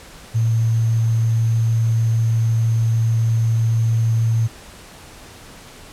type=tone with sample-and-hold; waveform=sine; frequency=113.3 Hz; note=A#2; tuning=49 cents flat; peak=-14 dBFS; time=0.34-4.48 s; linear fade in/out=20 ms; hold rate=6300 Hz; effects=pink hiss -41 dBFS RMS until 5.92 s + low-pass 11000 Hz 12 dB/octave